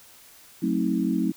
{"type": "chord", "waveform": "sine", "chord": "F# diminished seventh", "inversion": "none", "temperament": "just", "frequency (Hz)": [185, 222, 266.4, 319.7], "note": ["F#3", "A3", "C4", "Eb4"], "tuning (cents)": [0, 16, 31, 47], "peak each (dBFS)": -27, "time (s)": [0.62, 1.32], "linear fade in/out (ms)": 10, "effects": ["white hiss -51 dBFS RMS until 1.36 s"]}